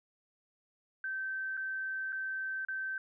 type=tone with dropouts; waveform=sine; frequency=1549 Hz; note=G6; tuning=21 cents flat; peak=-34 dBFS; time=1.04-2.98 s; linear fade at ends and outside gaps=2 ms; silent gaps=1.57-1.574 / 2.123-2.127 / 2.65-2.685 s; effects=none